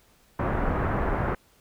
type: low-pass noise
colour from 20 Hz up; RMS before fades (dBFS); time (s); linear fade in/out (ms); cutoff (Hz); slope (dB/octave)
pink; -26; 0.39-1.35; 5; 1600; 24
effects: pink hiss -61 dBFS RMS until 1.6 s